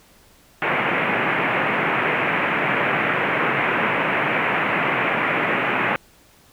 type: band-pass noise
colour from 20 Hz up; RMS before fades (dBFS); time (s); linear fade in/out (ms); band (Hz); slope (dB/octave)
white; -21; 0.62-5.96; 0; 120 to 2500; 48
effects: pink hiss -53 dBFS RMS until 6.52 s